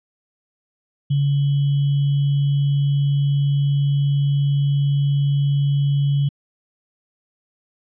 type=tone with sample-and-hold; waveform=sine; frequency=141.4 Hz; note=C#3; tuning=35 cents sharp; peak=-15 dBFS; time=1.1-6.29 s; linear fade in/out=10 ms; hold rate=3150 Hz; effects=resampled to 11025 Hz